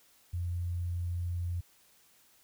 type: tone with sample-and-hold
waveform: sine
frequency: 87.31 Hz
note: F2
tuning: in tune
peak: -31 dBFS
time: 0.33-1.61 s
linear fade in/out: 10 ms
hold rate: 11025 Hz
effects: white hiss -64 dBFS RMS until 2.43 s